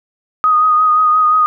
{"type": "tone with vibrato", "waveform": "sine", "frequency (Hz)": 1244.5, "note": "D#6", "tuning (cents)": 0, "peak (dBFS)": -8, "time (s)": [0.44, 1.46], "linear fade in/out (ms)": 0, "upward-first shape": "sine", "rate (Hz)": 5.7, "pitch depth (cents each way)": 24, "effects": []}